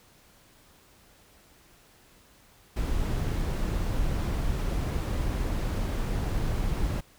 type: noise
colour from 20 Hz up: brown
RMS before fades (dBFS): -28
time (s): 2.76-7.01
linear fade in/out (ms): 10
effects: pink hiss -58 dBFS RMS until 7.18 s